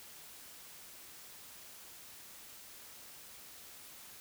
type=silence; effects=white hiss -53 dBFS RMS until 4.2 s